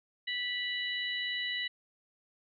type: harmonic tone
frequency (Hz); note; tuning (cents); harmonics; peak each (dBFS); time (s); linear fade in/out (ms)
983; B5; -8; 2 / 3 / 4; -35 / -37 / -38; 0.27-1.68; 10
effects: none